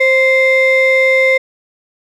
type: ring-modulated tone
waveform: triangle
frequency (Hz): 784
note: G5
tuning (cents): 0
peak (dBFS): -3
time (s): 0-1.38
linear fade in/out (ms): 10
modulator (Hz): 1310
effects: none